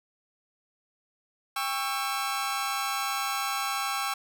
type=chord; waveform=sawtooth; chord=C# diminished; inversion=second; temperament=just; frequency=798.3 / 1108.7 / 1330.5 Hz; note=G5 / C#6 / E6; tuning=+31 / 0 / +16 cents; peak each=-29 dBFS; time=1.56-4.14 s; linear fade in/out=5 ms; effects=none